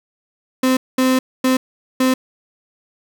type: tone bursts at uneven times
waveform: 35% pulse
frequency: 258.6 Hz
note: C4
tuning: 20 cents flat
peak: -11 dBFS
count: 4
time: 0.63-0.77 / 0.98-1.19 / 1.44-1.57 / 2-2.14 s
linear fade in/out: 5 ms
effects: none

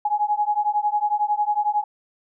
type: beating tone pair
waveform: sine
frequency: 830.6 / 841.6 Hz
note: G#5 / G#5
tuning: 0 / +23 cents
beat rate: 11 Hz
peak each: -22 dBFS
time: 0.05-1.84 s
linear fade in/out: 5 ms
effects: none

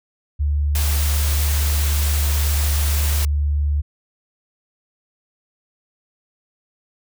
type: tone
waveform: sine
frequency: 73 Hz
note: D2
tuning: 10 cents flat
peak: -16 dBFS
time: 0.39-3.82 s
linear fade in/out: 20 ms
type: high-pass noise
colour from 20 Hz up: white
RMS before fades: -26 dBFS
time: 0.75-3.25 s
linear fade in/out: 2 ms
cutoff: 210 Hz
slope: 12 dB/octave
effects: none

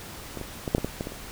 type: clicks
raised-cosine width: 2 ms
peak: -20 / -22 / -15 / -6 / -13 / -13 / -16 / -19 / -26 dBFS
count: 9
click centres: 0.373 / 0.413 / 0.678 / 0.749 / 0.782 / 0.846 / 1.009 / 1.071 / 1.121 s
effects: pink hiss -41 dBFS RMS until 1.31 s

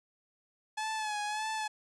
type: tone with vibrato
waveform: sawtooth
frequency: 854 Hz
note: G#5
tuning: 48 cents sharp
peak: -29 dBFS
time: 0.77-1.68 s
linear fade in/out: 10 ms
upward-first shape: sine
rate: 1.7 Hz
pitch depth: 47 cents each way
effects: resampled to 22050 Hz

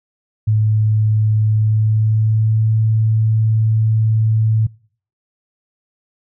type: tone with pitch glide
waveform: sine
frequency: 108 to 110.21 Hz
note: A2 to A2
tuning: -32 to +3 cents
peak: -11 dBFS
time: 0.47-4.67 s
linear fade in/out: 10 ms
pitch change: +35 cents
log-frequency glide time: 1.48-2.7 s
effects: noise-tail reverb RT60 0.5 s tail -24 dB re dry

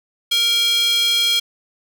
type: tone with high-pass filter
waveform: square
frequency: 466.2 Hz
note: A#4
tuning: in tune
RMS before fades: -17 dBFS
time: 0.31-1.4 s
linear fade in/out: 10 ms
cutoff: 3300 Hz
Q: 4.4
effects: none

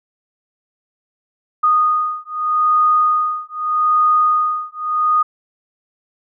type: beating tone pair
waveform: sine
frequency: 1235 / 1235.81 Hz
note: D#6 / D#6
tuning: -13 / -12 cents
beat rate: 0.81 Hz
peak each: -16 dBFS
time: 1.63-5.23 s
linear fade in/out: 10 ms
effects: none

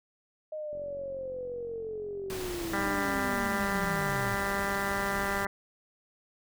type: linear sweep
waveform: sine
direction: down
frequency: 622.3 to 110 Hz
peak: -34 dBFS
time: 0.52-4.35 s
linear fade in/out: 5 ms
type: click train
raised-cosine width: 2 ms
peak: -37 dBFS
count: 123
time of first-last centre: 0.73-3.4 s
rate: 45.7 Hz
type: noise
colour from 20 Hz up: pink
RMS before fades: -39 dBFS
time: 2.3-5.45 s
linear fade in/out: 0 ms
type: harmonic tone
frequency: 198.2 Hz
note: G3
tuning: 19 cents sharp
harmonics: 1 / 2 / 3 / 4 / 5 / 6 / 7 / 8 / 9 / 10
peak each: -38 / -38 / -38 / -38 / -38 / -38 / -38 / -38 / -38 / -38 dBFS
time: 2.73-5.47 s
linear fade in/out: 5 ms
effects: none

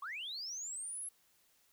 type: linear sweep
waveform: sine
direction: up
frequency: 1046.5 to 11175 Hz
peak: -39 dBFS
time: 0.02-1.09 s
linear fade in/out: 5 ms
effects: tanh soft clip ceiling -36 dBFS + white hiss -71 dBFS RMS until 1.72 s

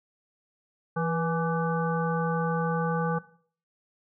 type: harmonic tone with a mistuned harmonic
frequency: 166.9 Hz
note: E3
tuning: 22 cents sharp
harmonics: 1 / 3 / 5 / 7 / 9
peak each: -28 / -31 / -33 / -34 / -36 dBFS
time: 0.96-3.19 s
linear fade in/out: 10 ms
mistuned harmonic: 3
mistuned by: -48 cents
effects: noise-tail reverb RT60 0.5 s tail -17 dB re dry

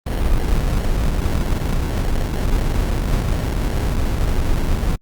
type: noise with sample-and-hold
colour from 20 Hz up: brown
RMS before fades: -18 dBFS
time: 0.06-4.96 s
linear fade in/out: 10 ms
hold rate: 1225 Hz
effects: Opus 32 kbps

